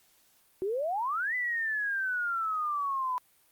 sine exponential two-way sweep, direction up then down, 363.8 to 2015 to 991 Hz, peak -28 dBFS, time 0.62-3.18 s, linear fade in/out 0 ms, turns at 1.35 s, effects white hiss -65 dBFS RMS until 3.51 s + Opus 48 kbps

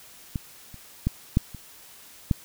clicks, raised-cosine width 5 ms, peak -15 / -30 / -10 / -6 / -26 / -8 dBFS, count 6, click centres 0.358 / 0.743 / 1.07 / 1.371 / 1.547 / 2.312 s, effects white hiss -49 dBFS RMS until 2.44 s

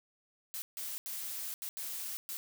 blue noise bursts at uneven times, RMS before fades -40 dBFS, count 6, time 0.54-0.62 / 0.77-0.98 / 1.06-1.54 / 1.62-1.69 / 1.77-2.17 / 2.29-2.37 s, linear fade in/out 0 ms, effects none

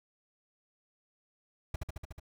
brown noise with echo, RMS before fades -31 dBFS, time 1.74-1.76 s, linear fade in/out 5 ms, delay 73 ms, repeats 6, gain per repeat -2 dB, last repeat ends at 2.198 s, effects none

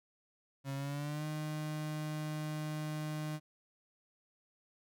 35% pulse tone with pitch glide, 137.3 to 153.23 Hz, C#3 to D#3, -16 to -26 cents, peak -35 dBFS, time 0.64-3.4 s, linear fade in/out 50 ms, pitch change +190 cents, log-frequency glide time 0.75-1.25 s, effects none

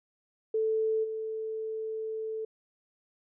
sine tone with level steps, 440 Hz, A4, in tune, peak -25 / -32 dBFS, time 0.54-2.45 s, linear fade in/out 5 ms, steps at 1.03 s, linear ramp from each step 20 ms, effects none

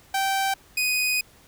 sawtooth tone pair in turn, 778 / 2493 Hz, G5 / D#7, -13 / +3 cents, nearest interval octave + minor sixth, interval 2016 cents, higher second, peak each -18 / -18 dBFS, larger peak neither, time 0.14-0.54 / 0.77-1.21 s, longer second, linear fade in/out 5 ms, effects pink hiss -54 dBFS RMS until 1.47 s

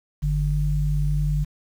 sine tone pair together, 48.82 / 148.2 Hz, G1 / D3, -6 / +16 cents, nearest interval octave + perfect fifth, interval 1922 cents, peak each -22 dBFS, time 0.22-1.45 s, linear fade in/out 20 ms, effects 8-bit

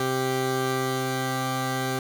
15% pulse tone pair together, 130.81 / 392 Hz, C3 / G4, 0 / 0 cents, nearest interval octave + perfect fifth, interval 1900 cents, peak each -21 dBFS, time 0-1.99 s, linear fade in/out 2 ms, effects none

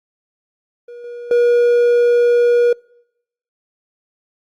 triangle tone with level steps, 479.6 Hz, A#4, 49 cents sharp, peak -30 / -26 / -8 dBFS, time 0.88-2.73 s, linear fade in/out 5 ms, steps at 1.04 / 1.31 s, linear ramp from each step 2 ms, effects noise-tail reverb RT60 0.8 s tail -26 dB re dry + Opus 48 kbps

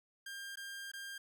sawtooth tone with dropouts, 1600 Hz, G6, 35 cents sharp, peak -40 dBFS, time 0.26-1.18 s, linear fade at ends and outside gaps 5 ms, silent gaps 0.557-0.571 / 0.917-0.935 s, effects none

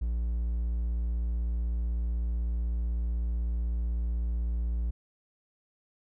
triangle tone, 58 Hz, A#1, 8 cents flat, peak -25 dBFS, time 0.01-4.91 s, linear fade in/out 10 ms, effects none

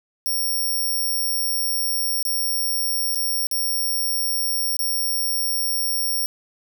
10% pulse tone with dropouts, 5550 Hz, F8, 12 cents flat, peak -15 dBFS, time 0.26-6.26 s, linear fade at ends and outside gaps 0 ms, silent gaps 2.227-2.252 / 3.148-3.157 / 3.469-3.513 / 4.767-4.792 s, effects 9-bit

